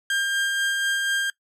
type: tone with tremolo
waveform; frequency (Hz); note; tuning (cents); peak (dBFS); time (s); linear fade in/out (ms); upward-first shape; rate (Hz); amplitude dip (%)
30% pulse; 1600; G6; +35; -18; 0.1-1.3; 2; sine; 4.1; 25
effects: noise-tail reverb RT60 0.1 s tail -20 dB re dry + low-pass 11000 Hz 12 dB/octave